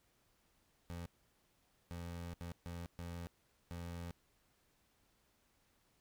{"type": "tone bursts at uneven times", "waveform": "25% pulse", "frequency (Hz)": 86, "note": "F2", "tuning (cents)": -26, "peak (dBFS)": -40, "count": 6, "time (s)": [[0.9, 1.06], [1.91, 2.34], [2.41, 2.52], [2.66, 2.86], [2.99, 3.27], [3.71, 4.11]], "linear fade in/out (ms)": 0, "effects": ["pink hiss -75 dBFS RMS until 6 s"]}